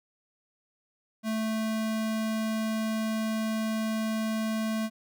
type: tone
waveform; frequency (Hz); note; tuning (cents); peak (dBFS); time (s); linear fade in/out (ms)
square; 220; A3; 0; -28; 1.23-4.9; 50
effects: none